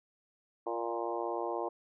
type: harmonic tone with a mistuned harmonic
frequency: 116.54 Hz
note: A#2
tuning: in tune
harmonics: 3 / 4 / 5 / 6 / 7 / 8 / 9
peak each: -38 / -39 / -40 / -41 / -41 / -42 / -43 dBFS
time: 0.66-1.69 s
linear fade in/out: 10 ms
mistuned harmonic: 5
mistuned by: +16 cents
effects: none